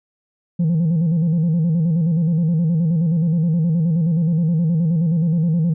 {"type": "tone with vibrato", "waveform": "sine", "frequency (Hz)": 165.2, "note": "E3", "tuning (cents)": 4, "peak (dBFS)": -12, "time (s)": [0.59, 5.74], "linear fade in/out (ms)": 10, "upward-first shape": "square", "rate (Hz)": 9.5, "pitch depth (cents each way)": 85, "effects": ["tanh soft clip ceiling -13 dBFS"]}